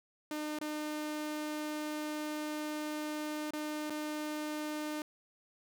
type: tone with dropouts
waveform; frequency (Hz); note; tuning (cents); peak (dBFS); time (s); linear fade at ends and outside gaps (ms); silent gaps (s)
sawtooth; 303; D#4; -46; -32; 0.31-5.02; 2; 0.588-0.612 / 3.507-3.534 / 3.898-3.904
effects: none